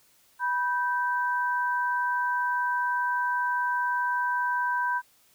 sine tone pair together, 981 / 1556 Hz, B5 / G6, -12 / -13 cents, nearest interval minor sixth, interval 799 cents, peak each -26 / -28 dBFS, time 0.39-5.02 s, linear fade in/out 50 ms, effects white hiss -62 dBFS RMS until 5.34 s

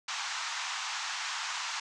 pink band-pass noise, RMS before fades -36 dBFS, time 0.08-1.8 s, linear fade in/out 5 ms, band 840 to 7200 Hz, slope 48 dB/octave, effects none

